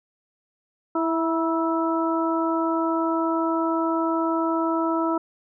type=harmonic tone with a mistuned harmonic; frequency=328.5 Hz; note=E4; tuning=6 cents flat; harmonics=1 / 2 / 3 / 4; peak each=-23 / -28 / -28 / -28 dBFS; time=0.95-5.18 s; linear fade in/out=5 ms; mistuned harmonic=3; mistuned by=-30 cents; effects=none